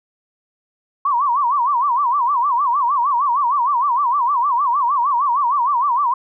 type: tone with vibrato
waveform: sine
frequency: 1049 Hz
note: C6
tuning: 4 cents sharp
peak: -14 dBFS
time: 1.05-6.14 s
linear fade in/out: 5 ms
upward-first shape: sine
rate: 6.5 Hz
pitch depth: 200 cents each way
effects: none